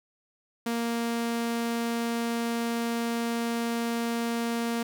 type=tone; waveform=sawtooth; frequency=233.1 Hz; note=A#3; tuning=in tune; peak=-23 dBFS; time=0.66-4.83 s; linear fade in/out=5 ms; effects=none